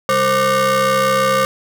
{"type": "ring-modulated tone", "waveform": "40% pulse", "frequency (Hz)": 329.6, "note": "E4", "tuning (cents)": 0, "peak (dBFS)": -9, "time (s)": [0.09, 1.45], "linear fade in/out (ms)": 0, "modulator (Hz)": 857, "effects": []}